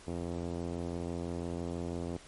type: tone with low-pass filter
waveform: 5% pulse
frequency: 86 Hz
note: F2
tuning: 26 cents flat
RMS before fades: -37 dBFS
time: 0.07-2.17 s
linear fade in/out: 5 ms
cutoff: 410 Hz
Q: 0.77
effects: pink hiss -54 dBFS RMS until 2.27 s + MP3 48 kbps